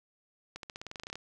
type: accelerating click train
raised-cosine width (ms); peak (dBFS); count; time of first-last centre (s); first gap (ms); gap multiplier
0.2; -24; 14; 0.56-1.156; 72; 0.92
effects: none